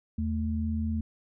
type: tone pair together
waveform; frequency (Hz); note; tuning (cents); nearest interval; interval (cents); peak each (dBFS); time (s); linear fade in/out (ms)
sine; 80.8 / 220.8; E2 / A3; -34 / +6; octave + perfect fourth; 1740; -29 / -30; 0.18-1.01; 5
effects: none